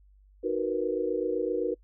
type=chord; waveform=sine; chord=B major seventh; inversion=first; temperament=equal; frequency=311.1 / 370 / 466.2 / 493.9 Hz; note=D#4 / F#4 / A#4 / B4; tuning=0 / 0 / 0 / 0 cents; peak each=-34 / -31 / -30 / -32 dBFS; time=0.43-1.75 s; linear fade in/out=20 ms; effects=noise-tail reverb RT60 0.1 s tail -26 dB re dry + added 49 Hz sine -55 dBFS peak until 1.83 s